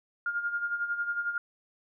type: tone with tremolo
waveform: sine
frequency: 1412 Hz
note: F6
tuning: 19 cents sharp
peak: -26 dBFS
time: 0.26-1.38 s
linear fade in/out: 2 ms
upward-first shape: sine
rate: 11 Hz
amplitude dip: 65%
effects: none